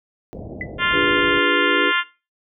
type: low-pass noise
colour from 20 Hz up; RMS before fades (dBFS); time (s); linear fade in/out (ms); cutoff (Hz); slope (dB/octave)
pink; -32; 0.33-1.39; 0; 680; 48
type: tone with exponential decay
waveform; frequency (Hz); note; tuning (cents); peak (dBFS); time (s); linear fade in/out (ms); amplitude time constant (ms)
sine; 2000; B6; +21; -21; 0.61-0.69; 2; 17
type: harmonic tone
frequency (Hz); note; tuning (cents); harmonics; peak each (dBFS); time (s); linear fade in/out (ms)
349.2; F4; 0; 3 / 4 / 5 / 6 / 7 / 8 / 9 / 10; -25 / -22 / -23 / -24 / -30 / -26 / -28 / -32; 0.78-2.04; 50
type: chord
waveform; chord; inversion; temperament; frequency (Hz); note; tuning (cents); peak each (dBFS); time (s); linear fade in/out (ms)
sine; D diminished seventh; none; equal with one note detuned; 293.7 / 349.2 / 405.8 / 493.9; D4 / F4 / Ab4 / Cb5; 0 / 0 / -40 / 0; -23 / -25 / -25 / -25; 0.92-1.93; 50
effects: noise-tail reverb RT60 0.3 s tail -18 dB re dry + high-pass 60 Hz 12 dB/octave